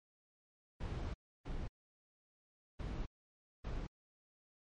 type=noise bursts at uneven times; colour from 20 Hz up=brown; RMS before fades=-41 dBFS; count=4; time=0.8-1.14 / 1.45-1.68 / 2.79-3.06 / 3.64-3.87 s; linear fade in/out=10 ms; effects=low-pass 5000 Hz 12 dB/octave + MP3 48 kbps